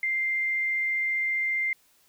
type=tone; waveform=sine; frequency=2095 Hz; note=C7; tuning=2 cents sharp; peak=-24 dBFS; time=0.03-1.73 s; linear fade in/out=2 ms; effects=white hiss -63 dBFS RMS until 2.08 s